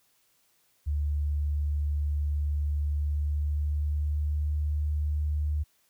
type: tone with pitch glide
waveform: sine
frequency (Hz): 73.42 to 74.75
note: D2 to D2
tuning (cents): 0 to +31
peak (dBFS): -25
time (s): 0.86-5.64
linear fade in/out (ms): 20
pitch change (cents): +31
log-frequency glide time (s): 2.89-4.63
effects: white hiss -68 dBFS RMS until 5.89 s